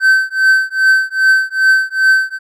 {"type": "tone with tremolo", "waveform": "triangle", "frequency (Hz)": 1542, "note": "G6", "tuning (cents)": -29, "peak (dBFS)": -3, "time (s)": [0, 2.39], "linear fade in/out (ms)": 50, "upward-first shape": "triangle", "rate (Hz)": 2.5, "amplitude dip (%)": 100, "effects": []}